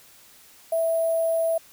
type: tone with sample-and-hold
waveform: sine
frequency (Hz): 657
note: E5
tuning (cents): -6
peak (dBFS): -20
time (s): 0.72-1.58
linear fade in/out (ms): 5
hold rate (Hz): 11025
effects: white hiss -52 dBFS RMS until 1.72 s